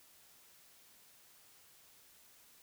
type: silence
effects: white hiss -63 dBFS RMS until 2.62 s